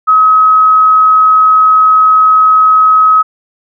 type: tone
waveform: sine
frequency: 1275 Hz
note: D#6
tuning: 42 cents sharp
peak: -3 dBFS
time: 0.07-3.23 s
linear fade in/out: 20 ms
effects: none